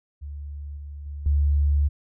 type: tone with level steps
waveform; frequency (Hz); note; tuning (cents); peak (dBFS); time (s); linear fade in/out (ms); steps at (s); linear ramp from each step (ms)
sine; 72.3; D2; -27; -32 / -34 / -31 / -17; 0.21-1.89; 20; 0.77 / 1.06 / 1.26; 2
effects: none